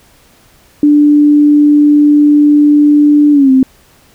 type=tone with pitch glide; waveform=sine; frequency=294.4 to 262.3 Hz; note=D4 to C4; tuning=+4 to +4 cents; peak=-3 dBFS; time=0.83-3.63 s; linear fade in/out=2 ms; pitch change=-200 cents; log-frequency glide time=3.32-3.51 s; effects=pink hiss -46 dBFS RMS until 4.14 s